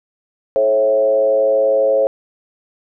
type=tone with frequency modulation; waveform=sine; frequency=543 Hz; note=C#5; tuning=36 cents flat; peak=-11 dBFS; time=0.56-2.07 s; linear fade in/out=0 ms; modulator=112 Hz; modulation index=0.74; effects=none